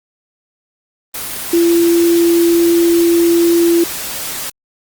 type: tone in noise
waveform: sine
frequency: 340 Hz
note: F4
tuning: 46 cents flat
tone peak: -8 dBFS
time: 1.53-3.84 s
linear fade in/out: 5 ms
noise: white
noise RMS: -23 dBFS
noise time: 1.14-4.5 s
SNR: +12 dB
effects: Opus 24 kbps